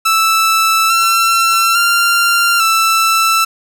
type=tone with pitch steps; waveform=sawtooth; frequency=1319 / 1349 / 1387 / 1328 Hz; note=E6 / E6 / F6 / E6; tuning=+1 / +40 / -12 / +12 cents; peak=-6 dBFS; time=0.05-3.45 s; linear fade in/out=10 ms; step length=850 ms; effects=none